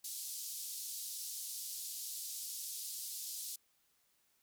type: band-pass noise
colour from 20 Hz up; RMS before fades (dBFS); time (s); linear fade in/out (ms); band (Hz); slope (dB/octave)
white; -44; 0.04-3.56; 5; 4100 to 14000; 24
effects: white hiss -75 dBFS RMS until 4.42 s